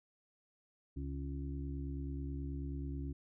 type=harmonic tone; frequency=69.3 Hz; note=C#2; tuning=in tune; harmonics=1 / 2 / 4 / 5; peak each=-40 / -44 / -45 / -52 dBFS; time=0.96-3.13 s; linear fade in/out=10 ms; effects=none